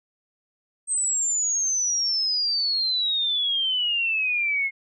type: exponential sweep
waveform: sine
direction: down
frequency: 8372 to 2148 Hz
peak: -21 dBFS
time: 0.87-4.71 s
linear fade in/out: 50 ms
effects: none